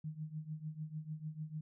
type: tone with tremolo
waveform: sine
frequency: 155 Hz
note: D#3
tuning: 6 cents flat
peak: -37 dBFS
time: 0.04-1.61 s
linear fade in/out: 5 ms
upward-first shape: triangle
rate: 6.7 Hz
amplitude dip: 90%
effects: none